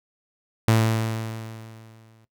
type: tone with exponential decay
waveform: sawtooth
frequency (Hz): 111.7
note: A2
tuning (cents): +27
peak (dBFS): -11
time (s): 0.68-2.25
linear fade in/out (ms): 0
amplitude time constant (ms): 340
effects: noise-tail reverb RT60 0.1 s tail -17 dB re dry